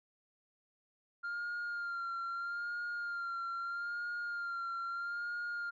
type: tone with vibrato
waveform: sine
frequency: 1396.9 Hz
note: F6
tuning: in tune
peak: -34 dBFS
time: 1.23-5.71 s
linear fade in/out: 20 ms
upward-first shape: sine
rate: 0.78 Hz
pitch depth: 34 cents each way
effects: tanh soft clip ceiling -35 dBFS